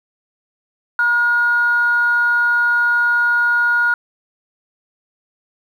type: tone pair together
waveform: sine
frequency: 954.5 / 1433 Hz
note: A#5 / F6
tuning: +41 / +44 cents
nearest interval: perfect fifth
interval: 703 cents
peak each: -23 / -12 dBFS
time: 0.99-3.94 s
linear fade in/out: 2 ms
effects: tanh soft clip ceiling -6 dBFS + 8-bit